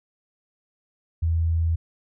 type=tone; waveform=sine; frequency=82.41 Hz; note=E2; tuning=in tune; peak=-19 dBFS; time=1.22-1.76 s; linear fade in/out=10 ms; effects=none